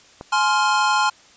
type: click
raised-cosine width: 1 ms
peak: -19 dBFS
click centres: 0.211 s
type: chord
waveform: square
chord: F minor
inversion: first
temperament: equal with one note detuned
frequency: 844.6 / 1046.5 / 1396.9 Hz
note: Ab5 / C6 / F6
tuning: +29 / 0 / 0 cents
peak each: -21 / -21 / -22 dBFS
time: 0.32-1.1 s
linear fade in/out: 10 ms
effects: white hiss -50 dBFS RMS until 1.36 s + resampled to 16000 Hz